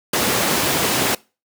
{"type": "high-pass noise", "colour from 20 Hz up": "pink", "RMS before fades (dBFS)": -19, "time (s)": [0.13, 1.15], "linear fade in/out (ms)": 5, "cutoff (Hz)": 170, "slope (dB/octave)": 12, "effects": ["noise-tail reverb RT60 0.3 s tail -23 dB re dry"]}